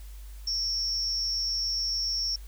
sine tone with amplitude modulation, 5460 Hz, F8, 40 cents flat, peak -23 dBFS, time 0.47-2.36 s, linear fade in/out 5 ms, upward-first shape sine, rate 227 Hz, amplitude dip 75%, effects added 50 Hz sine -40 dBFS peak until 2.47 s + white hiss -56 dBFS RMS until 2.47 s

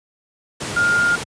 sine tone in noise, 1412 Hz, F6, 19 cents sharp, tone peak -14 dBFS, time 0.76-1.16 s, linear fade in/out 10 ms, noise pink, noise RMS -26 dBFS, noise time 0.6-1.24 s, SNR +9 dB, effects high-pass 100 Hz 12 dB/octave + resampled to 22050 Hz

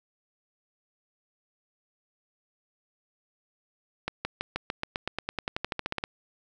accelerating click train, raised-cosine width 0.3 ms, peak -13 dBFS, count 20, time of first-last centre 4.08-6.039 s, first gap 170 ms, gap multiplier 0.94, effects none

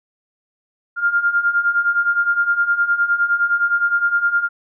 sine beating tone pair, 1396.9 / 1406.6 Hz, F6 / F6, 0 / +12 cents, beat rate 9.7 Hz, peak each -20 / -16 dBFS, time 0.96-4.49 s, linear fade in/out 50 ms, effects none

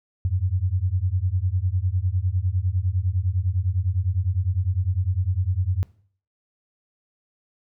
sine beating tone pair, 87.31 / 97.21 Hz, F2 / G2, 0 / -14 cents, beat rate 9.9 Hz, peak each -23 dBFS, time 0.25-5.83 s, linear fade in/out 0 ms, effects noise-tail reverb RT60 0.5 s tail -20 dB re dry

